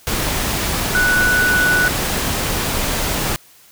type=tone in noise; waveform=sine; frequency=1480 Hz; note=F#6; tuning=in tune; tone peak=-13 dBFS; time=0.95-1.88 s; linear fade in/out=0 ms; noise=pink; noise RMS=-20 dBFS; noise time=0.07-3.36 s; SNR=+4 dB; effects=white hiss -48 dBFS RMS until 3.71 s